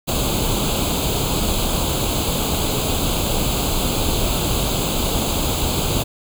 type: noise with comb filter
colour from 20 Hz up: pink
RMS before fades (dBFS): -20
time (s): 0.07-6.04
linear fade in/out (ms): 20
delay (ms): 0.27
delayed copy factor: +0.85
effects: none